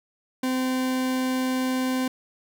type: tone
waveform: 40% pulse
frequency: 257.7 Hz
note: C4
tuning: 26 cents flat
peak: -22 dBFS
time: 0.43-2.08 s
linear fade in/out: 5 ms
effects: none